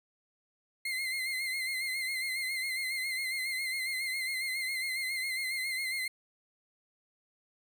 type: tone with vibrato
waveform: 35% pulse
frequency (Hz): 2093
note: C7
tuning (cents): 0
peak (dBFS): -30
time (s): 0.85-6.08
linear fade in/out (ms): 5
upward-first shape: sine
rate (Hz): 7.3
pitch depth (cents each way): 54
effects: none